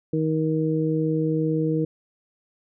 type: harmonic tone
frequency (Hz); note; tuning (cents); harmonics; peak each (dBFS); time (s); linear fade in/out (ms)
157.7; D#3; +24; 1 / 2 / 3; -24 / -24 / -26; 0.13-1.85; 5
effects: none